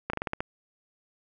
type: slowing click train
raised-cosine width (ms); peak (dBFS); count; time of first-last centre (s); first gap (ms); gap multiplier
0.5; -14; 7; 0.1-0.405; 34; 1.16
effects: none